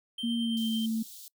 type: tone with tremolo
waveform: triangle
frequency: 3136 Hz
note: G7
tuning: in tune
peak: -32 dBFS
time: 0.18-0.86 s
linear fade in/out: 5 ms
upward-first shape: sine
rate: 9.1 Hz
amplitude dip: 30%
type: tone with pitch glide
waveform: sine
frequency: 233.1 to 223.2 Hz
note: A#3 to A3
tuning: 0 to +25 cents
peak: -27 dBFS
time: 0.23-1.03 s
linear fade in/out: 10 ms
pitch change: -75 cents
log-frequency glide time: 0.37-0.67 s
type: high-pass noise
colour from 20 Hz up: white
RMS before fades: -47 dBFS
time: 0.57-1.28 s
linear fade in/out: 0 ms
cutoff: 3300 Hz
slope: 48 dB/octave
effects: noise-tail reverb RT60 0.1 s tail -24 dB re dry